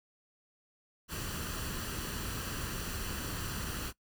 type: noise with comb filter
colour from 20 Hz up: pink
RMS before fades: -38 dBFS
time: 1.08-3.93 s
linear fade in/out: 50 ms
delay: 0.68 ms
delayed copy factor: +0.55
effects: noise-tail reverb RT60 0.1 s tail -20 dB re dry